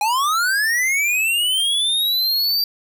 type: linear sweep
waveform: square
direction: up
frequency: 809 to 4699 Hz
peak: -17 dBFS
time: 0.01-2.64 s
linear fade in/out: 2 ms
effects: none